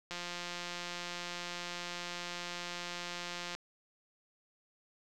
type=click train; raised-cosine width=0.2 ms; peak=-23 dBFS; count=603; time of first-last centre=0.11-3.55 s; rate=175 Hz; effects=none